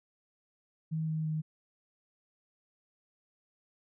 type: tone with pitch steps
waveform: sine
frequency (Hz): 158.9 / 157.44 / 155.99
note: D#3 / D#3 / D#3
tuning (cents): +37 / +21 / +5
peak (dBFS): -30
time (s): 0.91-1.42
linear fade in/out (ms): 20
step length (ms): 170
effects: none